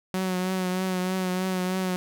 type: tone with vibrato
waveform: sawtooth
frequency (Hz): 185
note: F#3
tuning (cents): 0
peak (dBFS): -21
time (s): 0.14-1.96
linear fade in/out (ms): 0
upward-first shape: triangle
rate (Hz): 3.2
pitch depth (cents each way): 35
effects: none